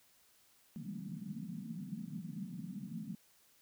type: band-pass noise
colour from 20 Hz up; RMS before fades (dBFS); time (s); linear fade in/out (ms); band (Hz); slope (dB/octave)
pink; -44; 0.76-3.15; 0; 160 to 230; 48
effects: white hiss -68 dBFS RMS until 3.61 s